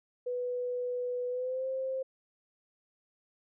sine tone with pitch glide, 493.9 to 526.3 Hz, B4 to C5, 0 to +10 cents, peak -31 dBFS, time 0.26-2.03 s, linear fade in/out 10 ms, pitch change +110 cents, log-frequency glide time 1.29-1.67 s, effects none

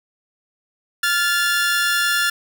sawtooth tone pair together, 1396.9 / 1733.7 Hz, F6 / A6, 0 / -26 cents, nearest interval major third, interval 374 cents, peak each -16 dBFS, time 1.03-2.3 s, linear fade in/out 5 ms, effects none

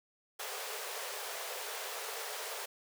pink high-pass noise, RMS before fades -41 dBFS, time 0.39-2.66 s, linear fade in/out 10 ms, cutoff 400 Hz, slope 96 dB/octave, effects none

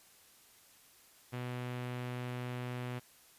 sawtooth tone with low-pass filter, 123.9 Hz, B2, 6 cents sharp, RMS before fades -40 dBFS, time 1.32-3 s, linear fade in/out 20 ms, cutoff 2800 Hz, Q 1.4, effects white hiss -62 dBFS RMS until 3.38 s + resampled to 32000 Hz

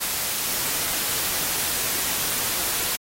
white noise, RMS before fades -25 dBFS, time 0-2.97 s, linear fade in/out 20 ms, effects AAC 48 kbps

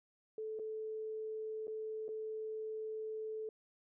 sine tone with dropouts, 436.3 Hz, A4, 15 cents flat, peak -39 dBFS, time 0.38-3.49 s, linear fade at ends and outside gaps 2 ms, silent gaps 0.59-0.595 / 1.671-1.679 / 2.082-2.089 s, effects none

